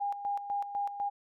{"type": "tone with tremolo", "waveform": "sine", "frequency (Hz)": 810, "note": "G#5", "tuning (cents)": -43, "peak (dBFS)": -29, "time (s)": [0, 1.1], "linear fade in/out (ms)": 20, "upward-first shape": "square", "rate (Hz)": 4, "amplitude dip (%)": 65, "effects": []}